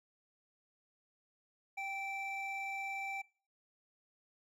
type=tone pair together; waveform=triangle; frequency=784 / 2335 Hz; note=G5 / D7; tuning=0 / -11 cents; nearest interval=octave + perfect fifth; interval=1889 cents; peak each=-39 / -38 dBFS; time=1.77-3.22 s; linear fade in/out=10 ms; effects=noise-tail reverb RT60 0.4 s tail -24 dB re dry + tanh soft clip ceiling -31 dBFS